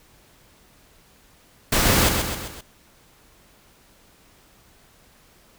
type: noise with echo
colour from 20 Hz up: pink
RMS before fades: -19 dBFS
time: 1.72-2.09 s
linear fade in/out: 5 ms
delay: 130 ms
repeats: 4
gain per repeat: -5 dB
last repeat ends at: 2.61 s
effects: pink hiss -55 dBFS RMS until 5.58 s